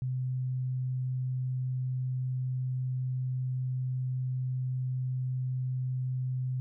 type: tone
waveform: sine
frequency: 128.2 Hz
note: C3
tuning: 35 cents flat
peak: -29 dBFS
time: 0.02-6.6 s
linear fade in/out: 0 ms
effects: none